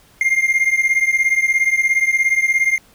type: beating tone pair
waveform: triangle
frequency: 2109 / 2126 Hz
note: C7 / C7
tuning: +13 / +27 cents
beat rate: 17 Hz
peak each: -14 / -16 dBFS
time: 0.21-2.78 s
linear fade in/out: 2 ms
effects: pink hiss -51 dBFS RMS until 2.94 s